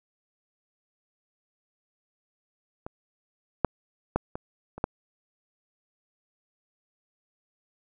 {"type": "clicks", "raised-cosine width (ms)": 1, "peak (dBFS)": [-22, -6, -9, -19, -25, -10], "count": 6, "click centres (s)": [2.865, 3.647, 4.16, 4.355, 4.78, 4.841], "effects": []}